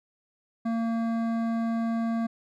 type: tone with hard clipping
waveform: triangle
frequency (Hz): 228.7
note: A#3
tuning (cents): -33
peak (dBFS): -27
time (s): 0.65-2.27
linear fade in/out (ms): 10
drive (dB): 16
effects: none